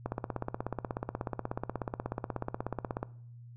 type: click train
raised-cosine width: 1 ms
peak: -19 dBFS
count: 50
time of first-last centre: 0.06-3.03 s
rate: 16.5 Hz
effects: noise-tail reverb RT60 0.6 s tail -20 dB re dry + added 119 Hz sine -47 dBFS peak until 3.56 s